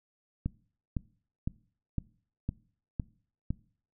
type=click train; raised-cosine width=5 ms; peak=-18 dBFS; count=7; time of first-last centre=0.46-3.506 s; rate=1.97 Hz; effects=noise-tail reverb RT60 0.5 s tail -22 dB re dry